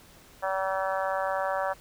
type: harmonic tone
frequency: 191.2 Hz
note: G3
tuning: 43 cents flat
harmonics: 3 / 4 / 5 / 6 / 7 / 8 / 9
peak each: -30 / -32 / -34 / -36 / -37 / -38 / -39 dBFS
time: 0.42-1.74 s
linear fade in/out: 20 ms
effects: pink hiss -54 dBFS RMS until 1.8 s